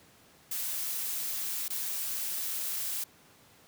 blue noise with dropouts, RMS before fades -34 dBFS, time 0.51-3.04 s, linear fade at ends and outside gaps 5 ms, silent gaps 1.682-1.702 s, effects pink hiss -59 dBFS RMS until 3.67 s + high-pass 100 Hz 12 dB/octave

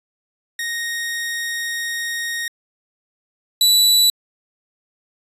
sawtooth tone pair in turn, 1864.7 / 3951 Hz, A#6 / B7, 0 / 0 cents, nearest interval octave + minor second, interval 1300 cents, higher second, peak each -19 / -8 dBFS, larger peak second, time 0.59-2.48 / 3.61-4.1 s, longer first, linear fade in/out 2 ms, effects resampled to 32000 Hz

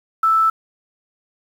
sine tone with quantisation, 1318.5 Hz, E6, in tune, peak -12 dBFS, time 0.23-0.5 s, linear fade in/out 5 ms, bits 7, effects none

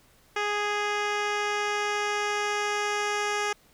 10% pulse tone with low-pass filter sweep, 414.4 Hz, G#4, 4 cents flat, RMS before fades -28 dBFS, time 0.36-3.53 s, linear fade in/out 5 ms, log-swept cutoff 4300 to 7000 Hz, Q 0.94, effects pink hiss -60 dBFS RMS until 3.73 s

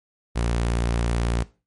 sawtooth tone, 58.27 Hz, A#1, in tune, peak -17 dBFS, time 0.35-1.44 s, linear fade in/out 20 ms, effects noise-tail reverb RT60 0.3 s tail -18 dB re dry + MP3 48 kbps

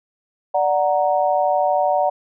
sine chord, D augmented, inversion none, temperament equal, 587.3 / 740 / 932.3 Hz, D5 / F#5 / A#5, 0 / 0 / 0 cents, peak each -19 / -18 / -23 dBFS, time 0.54-2.1 s, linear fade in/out 10 ms, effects none

